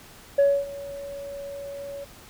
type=tone with ADSR envelope; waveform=sine; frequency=562 Hz; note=C#5; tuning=24 cents sharp; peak=-12 dBFS; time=0.38-2.05 s; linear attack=10 ms; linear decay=260 ms; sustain=-21 dB; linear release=17 ms; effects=tanh soft clip ceiling -13 dBFS + pink hiss -48 dBFS RMS until 2.29 s